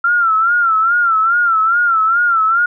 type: tone with vibrato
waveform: sine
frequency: 1363 Hz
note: F6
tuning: 43 cents flat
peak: -10 dBFS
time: 0.04-2.66 s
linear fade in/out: 5 ms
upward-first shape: sine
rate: 2.4 Hz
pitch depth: 94 cents each way
effects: none